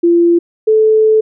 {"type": "tone pair in turn", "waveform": "sine", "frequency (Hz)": [342.3, 435.9], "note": ["F4", "A4"], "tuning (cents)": [-35, -16], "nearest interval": "major third", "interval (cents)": 419, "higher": "second", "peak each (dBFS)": -6, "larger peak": "neither", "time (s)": [[0.03, 0.39], [0.67, 1.21]], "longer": "second", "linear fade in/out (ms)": 10, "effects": []}